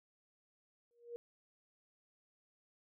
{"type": "tone with exponential growth", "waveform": "sine", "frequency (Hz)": 473.7, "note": "A#4", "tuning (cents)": 28, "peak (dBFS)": -39, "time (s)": [0.91, 1.16], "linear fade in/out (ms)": 0, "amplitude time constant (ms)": 54, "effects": []}